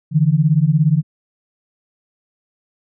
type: beating tone pair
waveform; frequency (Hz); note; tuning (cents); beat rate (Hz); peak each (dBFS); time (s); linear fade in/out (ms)
sine; 145.4 / 162.4; D3 / E3; -17 / -26; 17; -14; 0.11-1.03; 50
effects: none